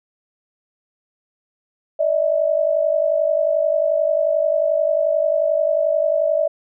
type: tone pair together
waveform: sine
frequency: 588.7 / 640 Hz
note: D5 / D#5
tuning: +4 / +49 cents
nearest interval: minor second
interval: 145 cents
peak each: -18 dBFS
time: 1.99-6.48 s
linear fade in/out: 10 ms
effects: none